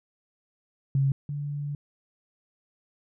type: tone pair in turn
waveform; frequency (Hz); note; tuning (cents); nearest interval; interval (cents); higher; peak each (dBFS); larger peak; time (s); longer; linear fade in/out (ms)
sine; 136.9 / 144.72; C#3 / D3; -21 / -25; minor second; 96; second; -20 / -29; first; 0.95-1.12 / 1.29-1.75; second; 2
effects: none